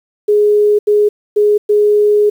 sine tone bursts at uneven times, 417 Hz, G#4, 7 cents sharp, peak -7 dBFS, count 4, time 0.28-0.79 / 0.87-1.09 / 1.36-1.58 / 1.69-2.3 s, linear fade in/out 10 ms, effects 7-bit

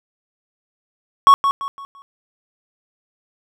triangle tone with echo, 1108.7 Hz, C#6, in tune, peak -3 dBFS, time 1.27-1.34 s, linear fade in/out 0 ms, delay 170 ms, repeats 4, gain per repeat -9 dB, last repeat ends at 2.02 s, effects none

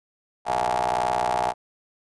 25% pulse ring-modulated tone, 61.74 Hz, B1, in tune, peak -15 dBFS, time 0.45-1.54 s, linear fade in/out 50 ms, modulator 780 Hz, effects resampled to 24000 Hz

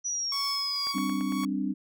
sine exponential sweep, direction down, 5900 to 4726 Hz, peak -28 dBFS, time 0.04-0.93 s, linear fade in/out 20 ms
sawtooth tone with tremolo, 1117 Hz, C#6, 13 cents sharp, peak -28 dBFS, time 0.32-1.45 s, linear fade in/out 2 ms, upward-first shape sine, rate 1.9 Hz, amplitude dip 55%
click train, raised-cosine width 0.5 ms, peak -28 dBFS, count 6, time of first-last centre 0.87-1.436 s, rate 8.84 Hz
sine chord, G suspended fourth, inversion none, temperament just, 196 / 261.3 / 294 Hz, G3 / C4 / D4, 0 / -2 / +2 cents, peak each -31 dBFS, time 0.94-1.74 s, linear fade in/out 20 ms
effects none

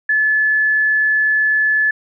sine tone, 1726 Hz, A6, 34 cents flat, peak -12 dBFS, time 0.09-1.91 s, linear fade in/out 5 ms, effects none

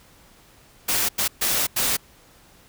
white noise bursts at uneven times, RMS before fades -22 dBFS, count 4, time 0.88-1.09 / 1.18-1.28 / 1.41-1.67 / 1.76-1.97 s, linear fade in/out 10 ms, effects pink hiss -53 dBFS RMS until 2.68 s

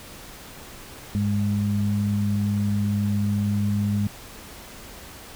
sine tone pair together, 102.5 / 204.7 Hz, G#2 / G#3, -22 / -25 cents, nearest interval octave, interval 1197 cents, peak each -23 dBFS, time 1.15-4.07 s, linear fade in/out 0 ms, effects pink hiss -42 dBFS RMS until 5.35 s

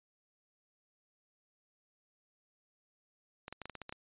clicks, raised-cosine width 0.3 ms, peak -27 dBFS, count 9, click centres 3.481 / 3.526 / 3.617 / 3.656 / 3.697 / 3.753 / 3.817 / 3.894 / 3.925 s, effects resampled to 8000 Hz

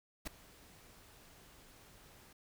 pink noise with ADSR envelope, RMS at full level -38 dBFS, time 0.25-2.33 s, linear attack 23 ms, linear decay 3 ms, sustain -22 dB, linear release 5 ms, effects none

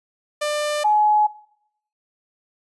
sawtooth / sine tone pair in turn, 596 / 845.2 Hz, D5 / G#5, +25 / +30 cents, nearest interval tritone, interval 605 cents, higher second, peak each -17 / -14 dBFS, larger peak second, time 0.41-0.84 / 0.84-1.27 s, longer neither, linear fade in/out 10 ms, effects noise-tail reverb RT60 0.7 s tail -19 dB re dry + resampled to 24000 Hz

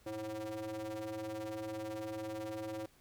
square ring-modulated tone, 106 Hz, G#2, 36 cents sharp, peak -37 dBFS, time 0.06-2.86 s, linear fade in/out 5 ms, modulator 433 Hz, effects pink hiss -66 dBFS RMS until 3 s

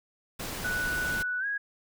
pink noise, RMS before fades -36 dBFS, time 0.39-1.23 s, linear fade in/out 10 ms
sine tone with pitch glide, 1480 to 1651.7 Hz, F#6 to G#6, 0 to -10 cents, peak -28 dBFS, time 0.64-1.58 s, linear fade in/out 10 ms, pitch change +190 cents, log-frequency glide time 1.39-1.46 s
effects none

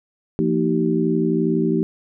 sine tone cluster, 171 / 230.3 / 312.9 / 385.1 Hz, F3 / A#3 / D#4 / G4, -36 / -21 / +10 / -31 cents, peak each -22 dBFS, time 0.39-1.83 s, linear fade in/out 0 ms, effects none

